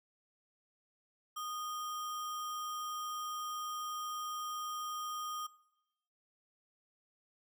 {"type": "tone with sample-and-hold", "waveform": "sine", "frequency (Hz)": 1233, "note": "D#6", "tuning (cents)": -16, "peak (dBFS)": -38, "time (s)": [1.36, 5.47], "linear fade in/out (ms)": 10, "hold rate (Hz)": 4410, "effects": ["noise-tail reverb RT60 0.9 s tail -20 dB re dry"]}